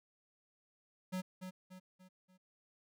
square tone with echo, 185 Hz, F#3, in tune, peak -37 dBFS, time 1.12-1.22 s, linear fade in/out 20 ms, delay 290 ms, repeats 4, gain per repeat -7 dB, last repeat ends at 2.38 s, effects none

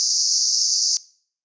pink band-pass noise, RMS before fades -20 dBFS, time 0-0.97 s, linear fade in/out 0 ms, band 4700 to 6600 Hz, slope 96 dB/octave, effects noise-tail reverb RT60 0.5 s tail -21 dB re dry + resampled to 16000 Hz

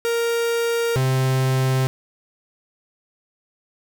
45% pulse tone pair in turn, 466.2 / 131.1 Hz, A#4 / C3, 0 / +4 cents, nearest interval octave + minor seventh, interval 2196 cents, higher first, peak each -19 / -17 dBFS, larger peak second, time 0.05-0.96 / 0.96-1.87 s, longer neither, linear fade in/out 0 ms, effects none

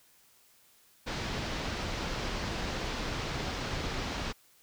pink low-pass noise, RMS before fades -35 dBFS, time 1.06-4.33 s, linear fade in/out 20 ms, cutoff 5600 Hz, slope 24 dB/octave, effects white hiss -63 dBFS RMS until 4.62 s

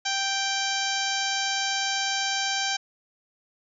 harmonic tone, 784 Hz, G5, in tune, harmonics 1 / 2 / 3 / 4 / 5 / 6 / 7 / 8 / 9, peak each -31 / -31 / -34 / -32 / -34 / -35 / -34 / -34 / -41 dBFS, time 0.05-2.77 s, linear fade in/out 10 ms, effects none

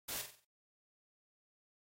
white noise with echo, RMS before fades -41 dBFS, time 0.08-0.22 s, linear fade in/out 10 ms, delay 46 ms, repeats 5, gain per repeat -7 dB, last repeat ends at 0.45 s, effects AAC 48 kbps

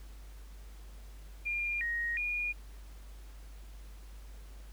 sine tone with pitch steps, 2405 / 1876 / 2435 Hz, D7 / A#6 / D#7, +41 / +11 / -38 cents, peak -31 dBFS, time 1.45-2.53 s, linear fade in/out 20 ms, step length 360 ms, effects added 50 Hz sine -46 dBFS peak until 4.72 s + pink hiss -60 dBFS RMS until 4.72 s

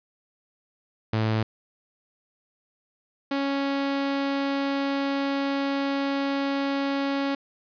sawtooth tone pair in turn, 110 / 277.2 Hz, A2 / C#4, 0 / 0 cents, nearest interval octave + major third, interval 1600 cents, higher second, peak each -18 / -20 dBFS, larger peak first, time 1.13-1.43 / 3.31-7.35 s, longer second, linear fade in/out 5 ms, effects resampled to 11025 Hz + 10-bit

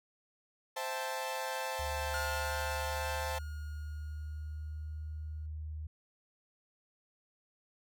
sawtooth chord, A minor seventh, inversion first, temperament equal, 523.3 / 659.3 / 784 / 880 Hz, C5 / E5 / G5 / A5, 0 / 0 / 0 / 0 cents, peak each -36 / -40 / -41 / -35 dBFS, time 0.76-3.39 s, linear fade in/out 10 ms
sine tone with pitch glide, 73.2 to 77.2 Hz, D2 to D#2, -5 to -13 cents, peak -38 dBFS, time 1.79-5.87 s, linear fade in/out 5 ms, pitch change +92 cents, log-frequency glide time 2.06-5.04 s
45% pulse tone with exponential decay, 1429 Hz, F6, 39 cents sharp, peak -36 dBFS, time 2.14-5.46 s, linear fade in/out 0 ms, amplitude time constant 720 ms
effects none

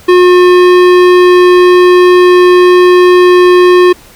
sine tone with hard clipping, 359.9 Hz, F#4, 48 cents flat, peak -3 dBFS, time 0.08-3.93 s, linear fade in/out 10 ms, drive 16 dB, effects pink hiss -37 dBFS RMS until 4.15 s

